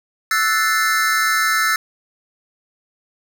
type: chord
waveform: square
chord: F# half-diminished seventh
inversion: third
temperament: equal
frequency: 1318.5 / 1480 / 1760 / 2093 Hz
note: E6 / F#6 / A6 / C7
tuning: 0 / 0 / 0 / 0 cents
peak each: -20 / -24 / -20 / -25 dBFS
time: 0.31-1.76 s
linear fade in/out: 2 ms
effects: none